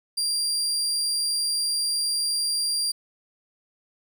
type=tone; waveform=30% pulse; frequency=4763 Hz; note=D8; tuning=24 cents sharp; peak=-20 dBFS; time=0.17-2.92 s; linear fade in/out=10 ms; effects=10-bit